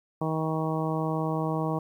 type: harmonic tone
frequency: 158.5 Hz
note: D#3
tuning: 32 cents sharp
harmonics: 1 / 2 / 3 / 4 / 5 / 6 / 7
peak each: -29 / -32 / -34 / -35 / -36 / -37 / -37 dBFS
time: 0.21-1.79 s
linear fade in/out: 5 ms
effects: 10-bit